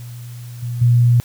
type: tone with level steps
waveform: sine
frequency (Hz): 120.3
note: B2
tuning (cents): -45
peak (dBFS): -30 / -21 / -9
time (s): 0-1.2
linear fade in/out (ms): 0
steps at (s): 0.62 / 0.81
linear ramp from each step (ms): 10
effects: white hiss -45 dBFS RMS until 1.24 s